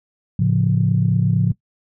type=chord; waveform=sine; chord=A augmented; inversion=none; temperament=equal; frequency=110 / 138.59 / 174.61 Hz; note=A2 / C#3 / E#3; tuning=0 / 0 / 0 cents; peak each=-18 dBFS; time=0.39-1.52 s; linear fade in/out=5 ms; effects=noise-tail reverb RT60 0.1 s tail -19 dB re dry + tanh soft clip ceiling -4 dBFS